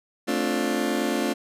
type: chord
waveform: 30% pulse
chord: D minor seventh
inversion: second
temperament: just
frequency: 220.2 / 264.3 / 293.7 / 352.4 Hz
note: A3 / C4 / D4 / F4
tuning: +2 / +18 / 0 / +16 cents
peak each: -26 dBFS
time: 0.27-1.34 s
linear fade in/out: 20 ms
effects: resampled to 32000 Hz